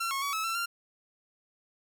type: tone with pitch steps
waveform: sawtooth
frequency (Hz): 1360 / 1092 / 1132 / 1297 / 1343 / 1385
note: F6 / C#6 / C#6 / E6 / E6 / F6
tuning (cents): -46 / -26 / +36 / -28 / +32 / -15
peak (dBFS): -26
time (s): 0-0.66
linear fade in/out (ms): 10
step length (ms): 110
effects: none